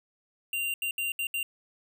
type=tone bursts at uneven times; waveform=square; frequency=2777 Hz; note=F7; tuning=10 cents flat; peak=-29 dBFS; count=5; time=0.53-0.74 / 0.82-0.91 / 0.98-1.12 / 1.19-1.27 / 1.34-1.43 s; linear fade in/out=2 ms; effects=none